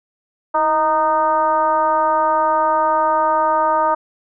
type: tone with frequency modulation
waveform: sine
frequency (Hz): 929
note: A#5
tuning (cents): -6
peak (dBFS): -13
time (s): 0.54-3.95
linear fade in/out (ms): 10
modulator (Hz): 303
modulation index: 1.1
effects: none